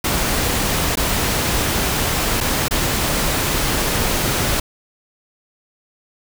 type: noise with dropouts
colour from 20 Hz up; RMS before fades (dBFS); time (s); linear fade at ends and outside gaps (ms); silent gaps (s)
pink; -19; 0.04-4.6; 5; 0.956-0.971 / 2.405-2.409 / 2.683-2.709
effects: none